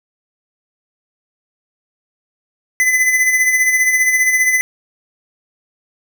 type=tone with tremolo; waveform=square; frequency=2018 Hz; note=B6; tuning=37 cents sharp; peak=-10 dBFS; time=2.8-4.61 s; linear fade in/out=0 ms; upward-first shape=sine; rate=15 Hz; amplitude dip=50%; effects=none